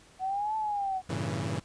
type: exponential two-way sweep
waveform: sine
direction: up then down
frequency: 740 to 880 to 740 Hz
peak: -28 dBFS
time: 0.19-1.02 s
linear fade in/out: 50 ms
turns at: 0.56 s
type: chord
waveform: sawtooth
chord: G diminished seventh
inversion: none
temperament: equal with one note detuned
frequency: 98 / 114.01 / 138.59 / 164.81 Hz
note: G2 / Bb2 / Db3 / Fb3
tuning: 0 / -38 / 0 / 0 cents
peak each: -32 dBFS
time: 1.09-1.6 s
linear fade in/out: 10 ms
effects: pink hiss -57 dBFS RMS until 1.64 s + resampled to 22050 Hz